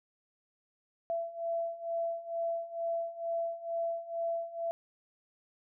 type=beating tone pair; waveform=sine; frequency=670 / 672.2 Hz; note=E5 / E5; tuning=+28 / +34 cents; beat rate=2.2 Hz; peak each=-37 / -34 dBFS; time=1.1-4.71 s; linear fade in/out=0 ms; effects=none